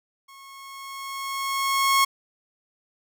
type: tone with level ramp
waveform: sawtooth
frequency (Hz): 1092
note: C#6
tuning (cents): -26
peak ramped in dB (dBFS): -42 to -12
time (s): 0.28-2.05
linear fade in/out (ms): 10
effects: none